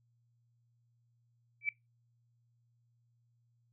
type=tone with exponential growth; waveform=sine; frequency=2312 Hz; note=D7; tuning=28 cents flat; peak=-25 dBFS; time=1.61-1.69 s; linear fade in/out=2 ms; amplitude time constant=17 ms; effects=noise-tail reverb RT60 0.2 s tail -23 dB re dry + added 118 Hz sine -70 dBFS peak until 3.72 s